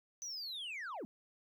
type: linear sweep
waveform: sine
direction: down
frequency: 6080 to 185 Hz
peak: -38 dBFS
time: 0.22-1.05 s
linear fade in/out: 0 ms
effects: tanh soft clip ceiling -40 dBFS + 13-bit